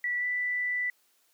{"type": "tone with pitch glide", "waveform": "sine", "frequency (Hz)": [1955, 1978.9], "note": ["B6", "B6"], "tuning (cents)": [-18, 3], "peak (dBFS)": -27, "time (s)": [0.04, 0.9], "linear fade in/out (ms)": 2, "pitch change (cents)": 21, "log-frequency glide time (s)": [0.18, 0.25], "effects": ["white hiss -68 dBFS RMS until 1.33 s", "high-pass 300 Hz 12 dB/octave"]}